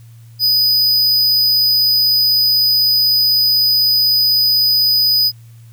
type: tone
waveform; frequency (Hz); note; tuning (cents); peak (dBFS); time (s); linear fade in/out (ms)
square; 4978; D#8; 0; -11; 0.39-5.32; 50
effects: added 115 Hz sine -37 dBFS peak until 5.72 s + white hiss -54 dBFS RMS until 5.72 s